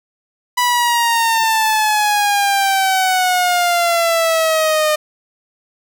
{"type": "exponential sweep", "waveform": "sawtooth", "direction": "down", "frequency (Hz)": [988, 608], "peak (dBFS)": -9, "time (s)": [0.57, 4.96], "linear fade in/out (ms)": 10, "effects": []}